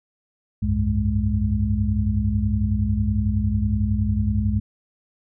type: tone cluster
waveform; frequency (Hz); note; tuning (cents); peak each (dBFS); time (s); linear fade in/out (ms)
sine; 64.4 / 92 / 102.9 / 209.7; C2 / F#2 / G#2 / G#3; -27 / -9 / -16 / +17; -24; 0.62-4.6; 10
effects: none